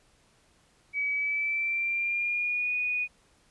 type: tone with pitch glide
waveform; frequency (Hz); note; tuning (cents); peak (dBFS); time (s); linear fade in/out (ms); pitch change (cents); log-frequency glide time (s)
sine; 2278 to 2470; C#7 to D#7; +47 to -13; -26; 0.93-3.08; 50; +140; 1.12-2.74
effects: pink hiss -64 dBFS RMS until 3.5 s + resampled to 24000 Hz